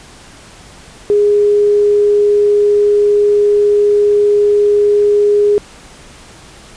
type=tone; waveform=sine; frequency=412.6 Hz; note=G#4; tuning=11 cents flat; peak=-7 dBFS; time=1.1-5.58 s; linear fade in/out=0 ms; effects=pink hiss -38 dBFS RMS until 6.76 s + resampled to 22050 Hz

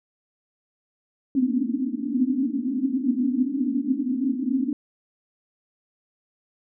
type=band-pass noise; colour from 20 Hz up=white; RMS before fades=-24 dBFS; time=1.35-4.73 s; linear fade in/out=2 ms; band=240 to 280 Hz; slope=96 dB/octave; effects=none

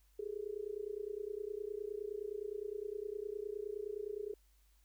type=tone with amplitude modulation; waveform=sine; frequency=415.3 Hz; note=G#4; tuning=in tune; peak=-35 dBFS; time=0.19-4.34 s; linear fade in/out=5 ms; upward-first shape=sine; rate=29.7 Hz; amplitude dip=95%; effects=added 50 Hz sine -66 dBFS peak until 4.84 s + white hiss -75 dBFS RMS until 4.84 s

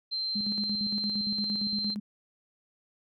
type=tone; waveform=sine; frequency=4127 Hz; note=C8; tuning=25 cents flat; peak=-29 dBFS; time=0.11-1.95 s; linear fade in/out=20 ms
type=tone with tremolo; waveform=sine; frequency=207.7 Hz; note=G#3; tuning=in tune; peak=-30 dBFS; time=0.35-2 s; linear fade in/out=10 ms; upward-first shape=square; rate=8.7 Hz; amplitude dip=70%
effects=none

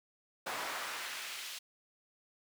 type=noise with high-pass filter sweep; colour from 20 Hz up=brown; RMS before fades=-41 dBFS; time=0.46-1.59 s; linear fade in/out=10 ms; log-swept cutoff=800 to 3300 Hz; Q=0.97; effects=none

